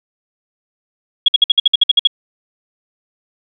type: tone bursts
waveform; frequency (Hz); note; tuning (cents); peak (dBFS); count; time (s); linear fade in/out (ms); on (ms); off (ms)
sine; 3322; G#7; 0; -5; 11; 1.26-2.073; 5; 23; 56
effects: none